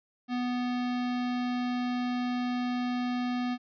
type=tone; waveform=square; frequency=246.9 Hz; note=B3; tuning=in tune; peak=-29 dBFS; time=0.28-3.58 s; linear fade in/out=50 ms; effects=resampled to 11025 Hz